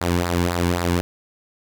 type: tone with flanger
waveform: sawtooth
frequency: 87.31 Hz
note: F2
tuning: in tune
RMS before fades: -21 dBFS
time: 0.01-1.01 s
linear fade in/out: 0 ms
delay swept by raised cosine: 0.32 to 1.62 ms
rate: 3.8 Hz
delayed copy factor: -0.65
effects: none